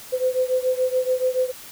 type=beating tone pair; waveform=sine; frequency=508 / 515 Hz; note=B4 / C5; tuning=+49 / -28 cents; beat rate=7 Hz; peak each=-21 / -23 dBFS; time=0.12-1.52 s; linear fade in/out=20 ms; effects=white hiss -41 dBFS RMS until 1.71 s